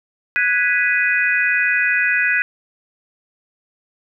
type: chord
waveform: sine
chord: G# minor seventh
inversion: third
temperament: equal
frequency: 1480 / 1661.2 / 1975.5 / 2489 Hz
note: F#6 / G#6 / B6 / D#7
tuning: 0 / 0 / 0 / 0 cents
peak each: -20 dBFS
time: 0.36-2.42 s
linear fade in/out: 0 ms
effects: none